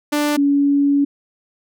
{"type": "tone pair in turn", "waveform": ["sawtooth", "sine"], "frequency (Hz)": [295, 283.1], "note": ["D4", "C#4"], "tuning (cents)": [8, 37], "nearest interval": "minor second", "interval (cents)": 71, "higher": "first", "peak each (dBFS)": -12, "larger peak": "neither", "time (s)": [[0.12, 0.37], [0.37, 1.05]], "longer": "second", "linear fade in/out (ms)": 10, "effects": []}